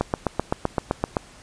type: click train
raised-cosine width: 1 ms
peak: -6 dBFS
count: 10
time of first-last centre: 0.01-1.168 s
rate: 7.77 Hz
effects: pink hiss -48 dBFS RMS until 1.42 s + resampled to 22050 Hz